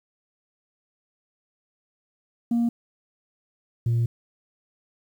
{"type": "tone pair in turn", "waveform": "sine", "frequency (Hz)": [235.1, 117.14], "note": ["A#3", "A#2"], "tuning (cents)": [15, 9], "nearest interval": "octave", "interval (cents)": 1206, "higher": "first", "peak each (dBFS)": -17, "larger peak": "neither", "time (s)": [[2.51, 2.69], [3.86, 4.06]], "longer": "second", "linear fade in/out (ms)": 5, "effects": ["tanh soft clip ceiling -18 dBFS", "9-bit"]}